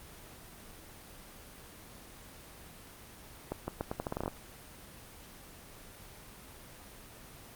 accelerating click train, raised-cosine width 1 ms, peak -19 dBFS, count 12, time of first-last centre 3.52-4.279 s, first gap 160 ms, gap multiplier 0.81, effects pink hiss -51 dBFS RMS until 7.55 s + Opus 24 kbps

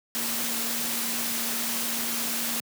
sine tone in noise, 232.8 Hz, A#3, 2 cents flat, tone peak -37 dBFS, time 0.15-2.6 s, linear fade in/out 0 ms, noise white, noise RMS -29 dBFS, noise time 0.15-2.6 s, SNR -11 dB, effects high-pass 150 Hz 12 dB/octave

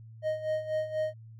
triangle tone with tremolo, 622.3 Hz, D#5, in tune, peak -24 dBFS, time 0.22-1.14 s, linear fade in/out 50 ms, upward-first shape sine, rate 4.1 Hz, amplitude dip 75%, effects added 112 Hz sine -46 dBFS peak until 1.39 s

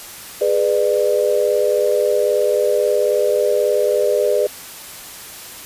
sine chord, G# diminished, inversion none, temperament equal with one note detuned, 415.3 / 493.9 / 597.6 Hz, G#4 / B4 / D5, 0 / 0 / +30 cents, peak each -18 dBFS, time 0.41-4.47 s, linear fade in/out 5 ms, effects white hiss -35 dBFS RMS until 5.65 s + resampled to 32000 Hz

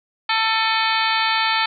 harmonic tone with a mistuned harmonic, 444.5 Hz, A4, 18 cents sharp, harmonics 2 / 3 / 4 / 5 / 6 / 7 / 8 / 9 / 10, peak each -22 / -24 / -25 / -26 / -27 / -27 / -28 / -29 / -29 dBFS, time 0.29-1.66 s, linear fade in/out 5 ms, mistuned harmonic 6, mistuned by -93 cents, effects none

